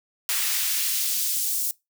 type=noise with high-pass filter sweep; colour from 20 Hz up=white; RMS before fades=-25 dBFS; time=0.29-1.71 s; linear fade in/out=0 ms; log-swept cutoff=1300 to 7600 Hz; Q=0.78; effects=noise-tail reverb RT60 0.2 s tail -22 dB re dry